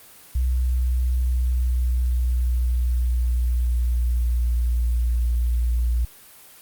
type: tone with pitch glide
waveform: sine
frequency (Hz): 62.9 to 59.37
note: B1 to A#1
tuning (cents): +32 to +32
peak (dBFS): -18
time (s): 0.35-6.05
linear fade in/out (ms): 5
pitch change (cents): -100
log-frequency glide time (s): 0.46-4.89
effects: white hiss -47 dBFS RMS until 6.61 s + Opus 32 kbps